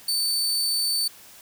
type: tone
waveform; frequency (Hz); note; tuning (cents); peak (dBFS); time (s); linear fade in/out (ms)
sawtooth; 4537; C#8; +39; -19; 0.08-1.08; 5
effects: white hiss -48 dBFS RMS until 1.41 s